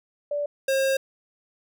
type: tone pair in turn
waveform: sine / square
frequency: 582 / 536.9 Hz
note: D5 / C5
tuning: -16 / +45 cents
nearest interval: minor second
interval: 139 cents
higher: first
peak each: -24 / -21 dBFS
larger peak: second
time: 0.31-0.46 / 0.68-0.97 s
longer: second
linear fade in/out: 5 ms
effects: none